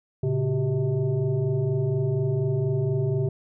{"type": "tone with frequency modulation", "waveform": "sine", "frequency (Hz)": 138.59, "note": "C#3", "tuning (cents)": 0, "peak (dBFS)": -21, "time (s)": [0.23, 3.29], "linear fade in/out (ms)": 5, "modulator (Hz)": 253, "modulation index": 1.1, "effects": []}